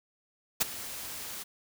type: noise with ADSR envelope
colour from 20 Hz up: white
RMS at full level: -23 dBFS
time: 0.6-1.44 s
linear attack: 17 ms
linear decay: 16 ms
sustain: -17 dB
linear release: 20 ms
effects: none